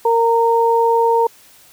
sine tone pair together, 462.2 / 922.1 Hz, A#4 / A#5, -15 / -19 cents, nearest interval octave, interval 1196 cents, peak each -14 dBFS, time 0.05-1.27 s, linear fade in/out 5 ms, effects white hiss -47 dBFS RMS until 1.72 s

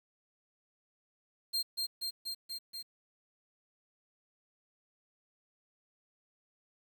40% pulse tone with echo, 4192 Hz, C8, 2 cents sharp, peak -29 dBFS, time 1.53-1.63 s, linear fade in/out 20 ms, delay 240 ms, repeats 5, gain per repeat -2 dB, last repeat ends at 2.83 s, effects 10-bit

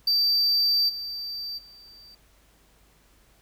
triangle tone with level steps, 4656 Hz, D8, 16 cents flat, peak -18 / -30 / -46 dBFS, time 0.07-2.15 s, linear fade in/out 5 ms, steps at 0.88 / 1.57 s, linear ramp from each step 20 ms, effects added 50 Hz sine -61 dBFS peak until 3.41 s + pink hiss -61 dBFS RMS until 3.41 s

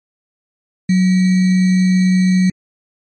sine tone with sample-and-hold, 185 Hz, F#3, in tune, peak -9 dBFS, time 0.89-2.5 s, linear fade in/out 5 ms, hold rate 2100 Hz, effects MP3 32 kbps

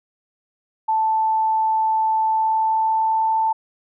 sine tone with pitch glide, 880 to 886.1 Hz, A5 to A5, 0 to +12 cents, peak -16 dBFS, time 0.88-3.53 s, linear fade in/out 10 ms, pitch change +12 cents, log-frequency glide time 2.25-3.29 s, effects none

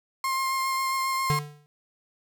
35% pulse tone with vibrato, 1062 Hz, C6, 25 cents sharp, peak -23 dBFS, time 0.24-1.39 s, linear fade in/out 2 ms, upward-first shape sine, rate 7.4 Hz, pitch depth 12 cents each way
square tone with exponential decay, 147.5 Hz, D3, 8 cents sharp, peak -21 dBFS, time 1.3-1.66 s, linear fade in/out 0 ms, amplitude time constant 77 ms
effects none

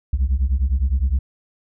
sine beating tone pair, 61.2 / 71 Hz, B1 / C#2, -15 / +42 cents, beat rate 9.8 Hz, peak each -17 / -17 dBFS, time 0.13-1.19 s, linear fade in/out 5 ms, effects tanh soft clip ceiling -13 dBFS

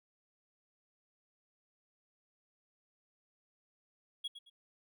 triangle tone with echo, 3322 Hz, G#7, in tune, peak -34 dBFS, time 4.24-4.28 s, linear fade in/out 10 ms, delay 110 ms, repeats 2, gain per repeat -11 dB, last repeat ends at 4.5 s, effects none

